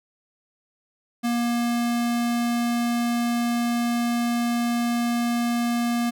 square tone, 237.4 Hz, A#3, 32 cents sharp, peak -22 dBFS, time 1.23-6.11 s, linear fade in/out 20 ms, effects none

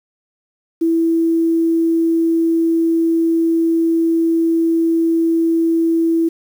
sine tone with quantisation, 330 Hz, E4, 2 cents sharp, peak -12 dBFS, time 0.81-6.29 s, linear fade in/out 10 ms, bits 7, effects none

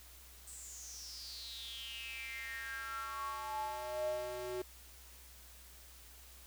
square tone with high-pass filter sweep, 123.47 Hz, B2, in tune, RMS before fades -43 dBFS, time 0.47-4.62 s, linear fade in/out 5 ms, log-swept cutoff 8300 to 410 Hz, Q 8.3, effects added 62 Hz sine -58 dBFS peak until 6.46 s + white hiss -58 dBFS RMS until 6.46 s

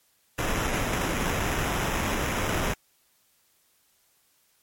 pink noise with sample-and-hold, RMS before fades -27 dBFS, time 0.38-2.74 s, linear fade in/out 10 ms, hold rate 4410 Hz, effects white hiss -66 dBFS RMS until 4.62 s + MP3 64 kbps

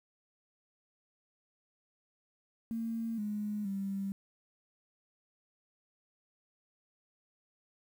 sine tone with pitch steps, 227.6 / 209.1 / 196.3 Hz, A#3 / G#3 / G3, -41 / +12 / +3 cents, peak -33 dBFS, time 2.71-4.12 s, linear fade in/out 0 ms, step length 470 ms, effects 10-bit

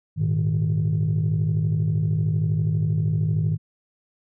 sine chord, Ab suspended second, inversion none, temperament equal, 103.83 / 116.54 / 155.56 Hz, Ab2 / Bb2 / Eb3, 0 / 0 / 0 cents, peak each -22 / -26 / -20 dBFS, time 0.16-3.58 s, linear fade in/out 50 ms, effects tanh soft clip ceiling -15 dBFS

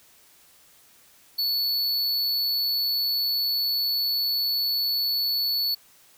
square tone, 4435 Hz, C#8, in tune, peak -23 dBFS, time 1.38-5.75 s, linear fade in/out 10 ms, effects white hiss -56 dBFS RMS until 6.17 s

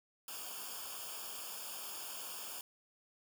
white noise with comb filter, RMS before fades -45 dBFS, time 0.28-2.61 s, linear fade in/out 2 ms, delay 0.5 ms, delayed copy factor -0.9, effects none

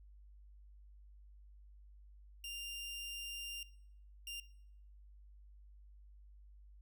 sawtooth tone bursts at uneven times, 2794 Hz, F7, in tune, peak -40 dBFS, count 2, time 2.44-3.63 / 4.27-4.4 s, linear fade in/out 2 ms, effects noise-tail reverb RT60 0.7 s tail -19 dB re dry + added 50 Hz sine -56 dBFS peak until 6.81 s

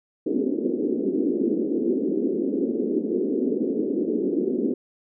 white band-pass noise, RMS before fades -24 dBFS, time 0.26-4.74 s, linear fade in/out 5 ms, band 220 to 420 Hz, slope 48 dB/octave, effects none

